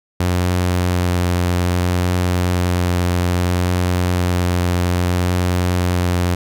sawtooth tone with vibrato, 89.2 Hz, F2, 37 cents sharp, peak -11 dBFS, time 0.2-6.35 s, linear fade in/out 5 ms, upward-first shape sine, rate 0.61 Hz, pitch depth 12 cents each way, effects none

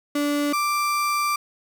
35% pulse tone pair in turn, 290.5 / 1177.2 Hz, D4 / D6, -19 / +4 cents, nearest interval 2 octaves, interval 2423 cents, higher second, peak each -19 dBFS, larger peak neither, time 0.15-0.53 / 0.53-1.36 s, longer second, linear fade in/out 5 ms, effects none

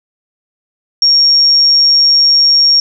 sine tone, 5550 Hz, F8, 12 cents flat, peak -5 dBFS, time 1.02-2.8 s, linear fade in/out 2 ms, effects none

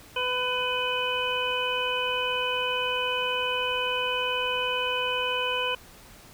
harmonic tone, 501 Hz, B4, 25 cents sharp, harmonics 1 / 2 / 3 / 5 / 6, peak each -31 / -31 / -35 / -31 / -30 dBFS, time 0.16-5.75 s, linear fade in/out 5 ms, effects pink hiss -50 dBFS RMS until 6.33 s

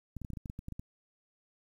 clicks, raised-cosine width 5 ms, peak -28 dBFS, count 12, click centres 0.167 / 0.217 / 0.248 / 0.303 / 0.334 / 0.372 / 0.458 / 0.499 / 0.591 / 0.684 / 0.723 / 0.795 s, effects 10-bit

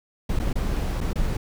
brown noise with dropouts, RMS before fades -24 dBFS, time 0.29-1.37 s, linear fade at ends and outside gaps 5 ms, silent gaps 0.391-0.397 / 0.53-0.555 / 1.006-1.011 / 1.132-1.156 s, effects none

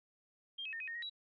sine tone with pitch steps, 3199 / 2567 / 1825 / 2523 / 1845 / 1887 / 3896 Hz, G7 / E7 / A#6 / D#7 / A#6 / A#6 / B7, +34 / -47 / -37 / +23 / -18 / +21 / -24 cents, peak -40 dBFS, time 0.58-1.098 s, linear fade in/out 10 ms, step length 74 ms, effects none

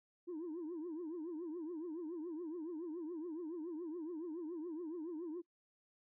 sine tone with vibrato, 329.8 Hz, E4, 1 cent sharp, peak -39 dBFS, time 0.27-5.42 s, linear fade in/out 20 ms, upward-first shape triangle, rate 7.1 Hz, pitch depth 190 cents each way, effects noise-tail reverb RT60 0.1 s tail -22 dB re dry + tanh soft clip ceiling -39 dBFS

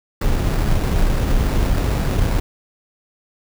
brown noise with sample-and-hold, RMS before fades -17 dBFS, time 0.21-2.4 s, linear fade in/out 5 ms, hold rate 3150 Hz, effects none

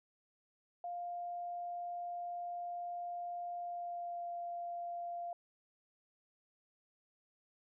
sine tone with pitch glide, 701 to 694.2 Hz, F5 to F5, +6 to -11 cents, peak -39 dBFS, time 0.84-5.33 s, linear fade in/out 2 ms, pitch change -17 cents, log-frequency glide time 3.57-4.29 s, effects none

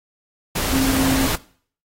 sine tone in noise, 266.3 Hz, C4, 31 cents sharp, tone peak -18 dBFS, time 0.72-1.27 s, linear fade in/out 10 ms, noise pink, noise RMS -22 dBFS, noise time 0.55-1.36 s, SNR +1 dB, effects noise-tail reverb RT60 0.5 s tail -20 dB re dry + AAC 48 kbps

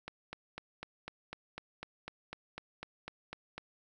click train, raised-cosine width 0.3 ms, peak -25 dBFS, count 15, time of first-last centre 0.08-3.58 s, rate 4 Hz, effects none

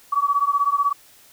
sine beating tone pair, 1131 / 1147 Hz, C#6 / D6, +34 / -41 cents, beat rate 16 Hz, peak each -20 dBFS, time 0.12-0.93 s, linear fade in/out 10 ms, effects white hiss -51 dBFS RMS until 1.32 s

